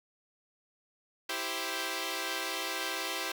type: chord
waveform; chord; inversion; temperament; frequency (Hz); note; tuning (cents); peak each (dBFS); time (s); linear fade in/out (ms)
5% pulse; C major; first; equal; 329.6 / 392 / 523.3; E4 / G4 / C5; 0 / 0 / 0; -26; 1.29-3.32; 5
effects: none